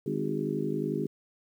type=harmonic tone with a mistuned harmonic; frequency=51.2 Hz; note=G#1; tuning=24 cents flat; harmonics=3 / 4 / 5 / 6 / 7 / 8; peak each=-35 / -35 / -35 / -35 / -35 / -35 dBFS; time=0.06-1.07 s; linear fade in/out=5 ms; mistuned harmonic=7; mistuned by=+43 cents; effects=10-bit